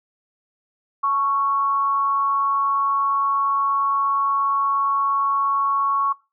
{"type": "tone with amplitude modulation", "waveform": "sine", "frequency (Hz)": 1108.7, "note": "C#6", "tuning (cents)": 0, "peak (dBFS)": -15, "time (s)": [1.03, 6.13], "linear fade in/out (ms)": 10, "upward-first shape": "sine", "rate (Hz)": 237, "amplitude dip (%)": 45, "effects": ["noise-tail reverb RT60 0.3 s tail -22 dB re dry"]}